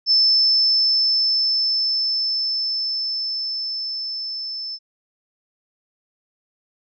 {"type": "tone with level ramp", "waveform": "sine", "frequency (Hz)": 5274, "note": "E8", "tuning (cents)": 0, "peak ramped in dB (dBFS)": [-12, -27], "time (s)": [0.06, 4.79], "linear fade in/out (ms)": 50, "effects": []}